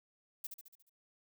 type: noise with echo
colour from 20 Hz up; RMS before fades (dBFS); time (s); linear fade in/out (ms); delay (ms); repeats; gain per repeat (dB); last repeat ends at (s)
violet; -41; 0.44-0.47; 5; 71; 6; -5; 0.896
effects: none